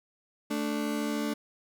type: tone pair together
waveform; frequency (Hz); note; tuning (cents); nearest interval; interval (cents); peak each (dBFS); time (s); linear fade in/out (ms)
35% pulse; 220 / 293.4; A3 / D4; 0 / -2; perfect fourth; 498; -30 / -30; 0.5-1.34; 10
effects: none